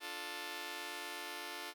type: chord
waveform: 5% pulse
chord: D minor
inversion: none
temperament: just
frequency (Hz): 293.7 / 352.4 / 440.5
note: D4 / F4 / A4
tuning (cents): 0 / +16 / +2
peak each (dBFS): -38 / -35 / -36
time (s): 0-1.74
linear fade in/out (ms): 50
effects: none